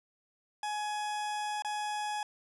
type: tone with dropouts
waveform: 40% pulse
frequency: 840 Hz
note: G#5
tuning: 19 cents sharp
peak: -32 dBFS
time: 0.63-2.23 s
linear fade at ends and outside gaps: 2 ms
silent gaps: 1.622-1.647 s
effects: resampled to 24000 Hz + 12-bit